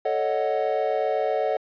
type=chord; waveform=triangle; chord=D# half-diminished seventh; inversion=second; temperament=equal; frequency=440 / 554.4 / 622.3 / 740 Hz; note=A4 / C#5 / D#5 / F#5; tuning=0 / 0 / 0 / 0 cents; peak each=-25 dBFS; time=0.05-1.57 s; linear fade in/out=5 ms; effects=tanh soft clip ceiling -9 dBFS + resampled to 11025 Hz